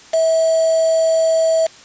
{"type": "tone with quantisation", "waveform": "sine", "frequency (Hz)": 649, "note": "E5", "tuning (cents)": -27, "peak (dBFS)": -12, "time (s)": [0.13, 1.67], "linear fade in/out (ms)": 10, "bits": 4, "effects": ["white hiss -42 dBFS RMS until 1.84 s", "resampled to 16000 Hz"]}